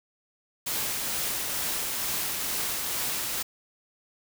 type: noise with tremolo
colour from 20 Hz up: white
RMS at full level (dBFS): -29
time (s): 0.66-3.43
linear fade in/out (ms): 10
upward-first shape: triangle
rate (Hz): 2.2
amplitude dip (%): 25
effects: none